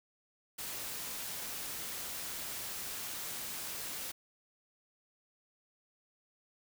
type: noise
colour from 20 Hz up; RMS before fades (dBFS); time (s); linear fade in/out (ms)
white; -41; 0.58-4.12; 10
effects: none